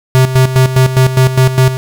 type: tone with tremolo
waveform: square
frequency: 130 Hz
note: C3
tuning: 11 cents flat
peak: -5 dBFS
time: 0.15-1.77 s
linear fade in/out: 0 ms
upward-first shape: square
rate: 4.9 Hz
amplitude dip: 70%
effects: none